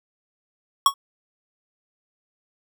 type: tone with exponential decay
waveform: square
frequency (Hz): 1108.7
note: C#6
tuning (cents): 0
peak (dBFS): -9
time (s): 0.86-0.94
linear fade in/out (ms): 2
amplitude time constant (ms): 17
effects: none